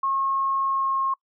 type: tone with pitch glide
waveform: sine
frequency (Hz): 1084 to 1076.5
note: C#6 to C6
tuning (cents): -39 to +49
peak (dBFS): -21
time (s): 0.03-1.14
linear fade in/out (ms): 5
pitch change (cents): -12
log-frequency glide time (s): 0.67-1.03
effects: noise-tail reverb RT60 0.1 s tail -25 dB re dry